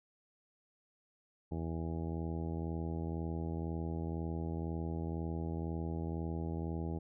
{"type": "harmonic tone", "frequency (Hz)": 82, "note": "E2", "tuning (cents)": -9, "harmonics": [1, 2, 3, 4, 5, 6, 7, 8, 9, 10], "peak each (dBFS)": [-39, -40, -45, -44, -48, -52, -57, -54, -59, -52], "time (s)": [1.51, 6.99], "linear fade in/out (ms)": 10, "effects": []}